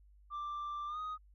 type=tone with pitch glide; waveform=sine; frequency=1179 to 1249.1 Hz; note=D6 to D#6; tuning=+6 to +6 cents; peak=-35 dBFS; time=0.3-1.18 s; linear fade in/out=50 ms; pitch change=+100 cents; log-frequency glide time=0.87-0.99 s; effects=tanh soft clip ceiling -37 dBFS + added 50 Hz sine -59 dBFS peak until 1.34 s